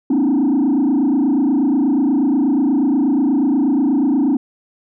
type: tone with frequency modulation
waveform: sine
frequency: 277.2 Hz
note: C#4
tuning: in tune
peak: -10 dBFS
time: 0.1-4.37 s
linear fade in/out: 5 ms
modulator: 28.3 Hz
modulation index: 1.4
effects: tanh soft clip ceiling -11 dBFS